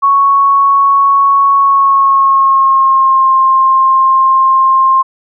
sine tone with pitch glide, 1108.7 to 1059.2 Hz, C#6 to C6, 0 to +21 cents, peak -5 dBFS, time 0.02-5.03 s, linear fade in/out 20 ms, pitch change -79 cents, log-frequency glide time 1.56-3.33 s, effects none

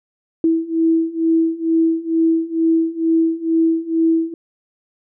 sine beating tone pair, 325.6 / 327.8 Hz, E4 / E4, -21 / -10 cents, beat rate 2.2 Hz, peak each -18 / -16 dBFS, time 0.44-4.34 s, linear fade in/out 2 ms, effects none

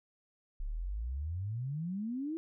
sine exponential sweep, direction up, 32.7 to 334.6 Hz, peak -34 dBFS, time 0.6-2.37 s, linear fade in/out 0 ms, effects none

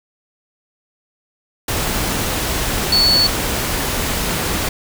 sine tone in noise, 4435 Hz, C#8, in tune, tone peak -11 dBFS, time 2.92-3.27 s, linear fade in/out 5 ms, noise pink, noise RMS -20 dBFS, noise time 1.68-4.69 s, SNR +6 dB, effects none

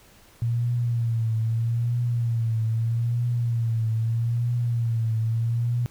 sine tone with vibrato, 116.1 Hz, A#2, 7 cents flat, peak -21 dBFS, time 0.42-5.86 s, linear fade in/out 0 ms, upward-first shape triangle, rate 0.79 Hz, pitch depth 74 cents each way, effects pink hiss -54 dBFS RMS until 5.9 s

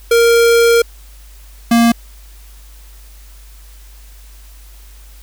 square tone pair in turn, 466.2 / 233.1 Hz, A#4 / A#3, 0 / 0 cents, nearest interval octave, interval 1200 cents, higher first, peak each -8 dBFS, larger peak neither, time 0.11-0.82 / 1.71-1.92 s, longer first, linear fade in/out 5 ms, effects added 50 Hz sine -36 dBFS peak until 5.22 s + white hiss -46 dBFS RMS until 5.22 s

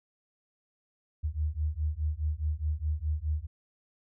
sine beating tone pair, 74.3 / 79.1 Hz, D2 / D#2, +21 / +29 cents, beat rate 4.8 Hz, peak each -31 dBFS, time 1.23-3.47 s, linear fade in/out 20 ms, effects none

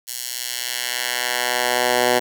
10% pulse tone with high-pass filter sweep, 123.47 Hz, B2, in tune, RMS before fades -22 dBFS, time 0.07-2.2 s, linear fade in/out 20 ms, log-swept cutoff 6200 to 420 Hz, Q 0.71, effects none

